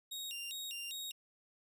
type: tone with vibrato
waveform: sawtooth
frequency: 3240 Hz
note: G#7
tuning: 43 cents flat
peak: -38 dBFS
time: 0.11-1.12 s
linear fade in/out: 10 ms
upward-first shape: square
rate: 2.5 Hz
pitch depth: 260 cents each way
effects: none